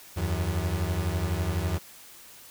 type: beating tone pair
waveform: 35% pulse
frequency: 80.2 / 92.2 Hz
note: E2 / F#2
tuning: -47 / -6 cents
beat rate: 12 Hz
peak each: -27 dBFS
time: 0.16-1.79 s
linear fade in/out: 20 ms
effects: white hiss -49 dBFS RMS until 2.5 s